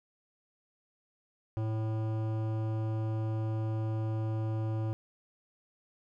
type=tone with hard clipping; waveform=sine; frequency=110 Hz; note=A2; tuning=in tune; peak=-32 dBFS; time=1.57-4.93 s; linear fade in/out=0 ms; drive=15 dB; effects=none